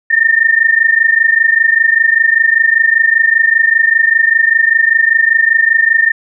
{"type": "tone pair together", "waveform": "sine", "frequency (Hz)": [1800, 1825.1], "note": ["A6", "A#6"], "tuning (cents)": [39, -37], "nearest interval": "unison", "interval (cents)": 24, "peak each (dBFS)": -10, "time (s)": [0.1, 6.12], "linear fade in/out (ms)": 10, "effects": []}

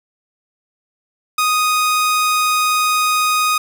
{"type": "tone", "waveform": "sawtooth", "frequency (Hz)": 1244.5, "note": "D#6", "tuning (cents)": 0, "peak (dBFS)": -10, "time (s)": [1.38, 3.58], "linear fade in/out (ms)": 5, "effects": []}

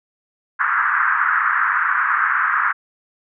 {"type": "band-pass noise", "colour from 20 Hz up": "white", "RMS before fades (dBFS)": -18, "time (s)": [0.59, 2.73], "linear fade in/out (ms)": 20, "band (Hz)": [1100, 1700], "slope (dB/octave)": 48, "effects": []}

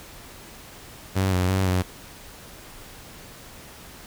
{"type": "tone with pitch steps", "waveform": "sawtooth", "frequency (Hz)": [95.5, 91.2, 95.2, 91.7], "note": ["G2", "F#2", "F#2", "F#2"], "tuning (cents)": [-45, -24, 50, -15], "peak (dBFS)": -16, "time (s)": [1.15, 1.83], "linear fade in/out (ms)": 20, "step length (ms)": 170, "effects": ["pink hiss -44 dBFS RMS until 4.06 s"]}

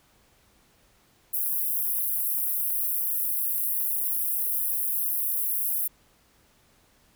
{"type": "high-pass noise", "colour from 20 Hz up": "pink", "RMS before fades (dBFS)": -27, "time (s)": [1.33, 5.88], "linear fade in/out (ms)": 10, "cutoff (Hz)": 11000, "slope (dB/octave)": 48, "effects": ["pink hiss -62 dBFS RMS until 7.15 s"]}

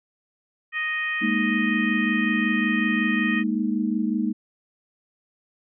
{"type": "harmonic tone", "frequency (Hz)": 622.3, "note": "D#5", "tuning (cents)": 0, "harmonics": [2, 3, 4, 5], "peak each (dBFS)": [-35, -25, -30, -39], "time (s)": [0.72, 3.44], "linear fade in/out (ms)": 50}
{"type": "chord", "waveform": "sine", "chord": "Ab suspended second", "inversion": "none", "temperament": "equal", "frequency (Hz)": [207.7, 233.1, 311.1], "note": ["Ab3", "Bb3", "Eb4"], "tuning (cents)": [0, 0, 0], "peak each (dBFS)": [-25, -25, -27], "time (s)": [1.21, 4.33], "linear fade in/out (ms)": 20}
{"effects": []}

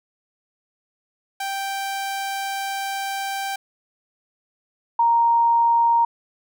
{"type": "tone pair in turn", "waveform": ["sawtooth", "sine"], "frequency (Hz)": [784, 932.3], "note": ["G5", "A#5"], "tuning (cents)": [0, 0], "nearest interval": "minor third", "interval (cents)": 300, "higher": "second", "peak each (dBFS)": [-21, -14], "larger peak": "second", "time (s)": [[1.4, 3.56], [4.99, 6.05]], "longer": "first", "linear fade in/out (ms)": 5, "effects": []}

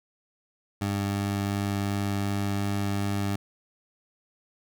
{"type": "tone", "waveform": "20% pulse", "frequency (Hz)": 100.3, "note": "G2", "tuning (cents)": 40, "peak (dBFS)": -21, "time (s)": [0.81, 3.36], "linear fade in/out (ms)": 5, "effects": []}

